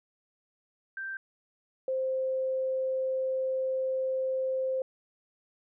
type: tone pair in turn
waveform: sine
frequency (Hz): 1568 / 523.3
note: G6 / C5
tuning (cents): 0 / 0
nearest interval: octave + perfect fifth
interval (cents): 1900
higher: first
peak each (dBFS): -34 / -27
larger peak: second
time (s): 0.97-1.17 / 1.88-4.82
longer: second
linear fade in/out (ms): 2
effects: none